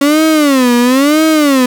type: tone with vibrato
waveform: 35% pulse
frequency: 276.2 Hz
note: C#4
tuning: 6 cents flat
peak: -5 dBFS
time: 0.01-1.66 s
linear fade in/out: 5 ms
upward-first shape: sine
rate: 1 Hz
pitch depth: 240 cents each way
effects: none